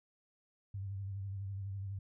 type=tone with vibrato; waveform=sine; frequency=98 Hz; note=G2; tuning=in tune; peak=-38 dBFS; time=0.74-1.99 s; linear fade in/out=5 ms; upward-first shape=sine; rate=12 Hz; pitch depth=47 cents each way; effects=none